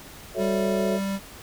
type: chord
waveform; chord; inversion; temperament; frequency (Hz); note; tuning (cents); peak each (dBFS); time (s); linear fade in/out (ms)
sine; F# minor seventh; none; equal; 370 / 440 / 554.4 / 659.3; F#4 / A4 / C#5 / E5; 0 / 0 / 0 / 0; -29; 0.34-1; 50
type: tone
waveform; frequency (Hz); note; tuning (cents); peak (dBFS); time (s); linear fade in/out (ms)
square; 196; G3; 0; -26; 0.37-1.2; 50
effects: pink hiss -44 dBFS RMS until 1.42 s